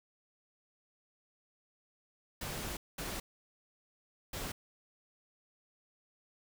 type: noise bursts at uneven times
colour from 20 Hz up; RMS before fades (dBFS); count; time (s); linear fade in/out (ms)
pink; -40; 3; 2.41-2.77 / 2.98-3.2 / 4.33-4.52; 5
effects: none